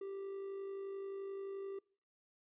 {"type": "tone with amplitude modulation", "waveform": "triangle", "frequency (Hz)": 392, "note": "G4", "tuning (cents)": 0, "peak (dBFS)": -38, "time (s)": [0.01, 1.79], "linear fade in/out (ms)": 5, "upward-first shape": "sine", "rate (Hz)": 51.5, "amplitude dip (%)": 35, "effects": ["noise-tail reverb RT60 0.5 s tail -25 dB re dry", "resampled to 8000 Hz"]}